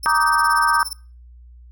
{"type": "tone with tremolo", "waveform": "20% pulse", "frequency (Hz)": 5330, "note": "E8", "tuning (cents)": 18, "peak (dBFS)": -19, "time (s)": [0.03, 0.93], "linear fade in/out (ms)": 2, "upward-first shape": "sine", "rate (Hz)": 17, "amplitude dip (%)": 95}
{"type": "chord", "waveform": "sine", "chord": "Eb major seventh", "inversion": "second", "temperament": "just", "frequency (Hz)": [933.4, 1166.7, 1244.5, 1555.6], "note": ["Bb5", "D6", "Eb6", "G6"], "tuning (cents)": [2, -12, 0, -14], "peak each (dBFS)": -20, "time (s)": [0.06, 0.83], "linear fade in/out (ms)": 0}
{"effects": ["noise-tail reverb RT60 0.4 s tail -24 dB re dry", "added 60 Hz sine -41 dBFS peak until 1.71 s"]}